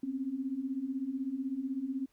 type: beating tone pair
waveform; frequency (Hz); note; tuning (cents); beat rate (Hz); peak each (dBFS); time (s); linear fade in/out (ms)
sine; 254.4 / 270.4; C4 / C#4; -48 / -43; 16; -38 / -34; 0.03-2.06; 5
effects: pink hiss -73 dBFS RMS until 2.12 s